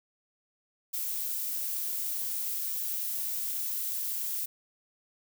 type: noise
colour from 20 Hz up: violet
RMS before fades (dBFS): -33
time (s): 0.93-4.46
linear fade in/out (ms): 10
effects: none